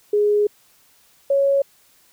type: tone pair in turn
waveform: sine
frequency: 415.3 / 554.4 Hz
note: G#4 / C#5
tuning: 0 / 0 cents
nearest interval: perfect fourth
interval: 500 cents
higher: second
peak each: -14 dBFS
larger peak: neither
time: 0.13-0.47 / 1.3-1.62 s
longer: first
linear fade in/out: 5 ms
effects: white hiss -56 dBFS RMS until 2.12 s